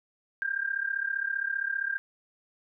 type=tone with amplitude modulation; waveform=sine; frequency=1596 Hz; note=G6; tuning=31 cents sharp; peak=-24 dBFS; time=0.42-1.98 s; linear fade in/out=0 ms; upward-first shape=sine; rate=35.2 Hz; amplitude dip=85%; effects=none